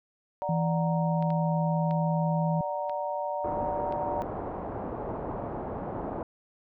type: chord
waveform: sine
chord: D augmented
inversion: none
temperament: equal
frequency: 587.3 / 740 / 932.3 Hz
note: D5 / F#5 / A#5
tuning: 0 / 0 / 0 cents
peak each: -32 / -35 / -33 dBFS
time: 0.42-4.22 s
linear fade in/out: 0 ms
type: tone with pitch glide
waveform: sine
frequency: 164.81 to 162.82 Hz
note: E3 to E3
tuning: 0 to -21 cents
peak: -25 dBFS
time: 0.49-2.61 s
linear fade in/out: 2 ms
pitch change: -21 cents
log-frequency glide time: 0.93-1.54 s
type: clicks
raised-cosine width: 0.3 ms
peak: -29 dBFS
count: 5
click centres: 1.225 / 1.304 / 1.91 / 2.896 / 3.924 s
type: low-pass noise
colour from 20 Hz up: white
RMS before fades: -35 dBFS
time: 3.44-6.23 s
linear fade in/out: 2 ms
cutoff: 860 Hz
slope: 24 dB/octave
effects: none